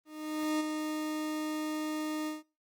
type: tone with ADSR envelope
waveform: 40% pulse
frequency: 307.7 Hz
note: D#4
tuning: 19 cents flat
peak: -27 dBFS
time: 0.05-2.43 s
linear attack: 550 ms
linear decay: 17 ms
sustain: -5 dB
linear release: 160 ms
effects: noise-tail reverb RT60 0.3 s tail -21 dB re dry + Opus 32 kbps